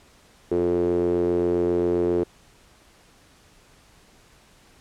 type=tone with band-pass filter; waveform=sawtooth; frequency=87.5 Hz; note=F2; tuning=4 cents sharp; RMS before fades=-22 dBFS; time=0.51-2.24 s; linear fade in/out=10 ms; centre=390 Hz; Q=8.6; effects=pink hiss -55 dBFS RMS until 4.8 s + low-pass 10000 Hz 12 dB/octave